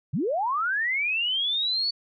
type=linear sweep; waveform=sine; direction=up; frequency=110 to 4505 Hz; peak=-23 dBFS; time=0.13-1.91 s; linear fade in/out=10 ms; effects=none